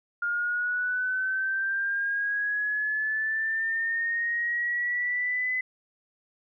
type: linear sweep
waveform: sine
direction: up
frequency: 1410 to 2021 Hz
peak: -25 dBFS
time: 0.22-5.61 s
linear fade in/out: 5 ms
effects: none